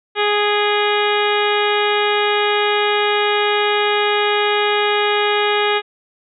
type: harmonic tone with a mistuned harmonic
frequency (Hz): 415.3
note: G#4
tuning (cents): 0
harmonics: 1 / 2 / 3 / 4 / 5 / 6 / 7 / 8 / 9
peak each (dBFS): -18 / -21 / -23 / -24 / -25 / -26 / -26 / -27 / -28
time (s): 0.15-5.82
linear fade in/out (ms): 50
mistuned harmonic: 6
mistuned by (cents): -35
effects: none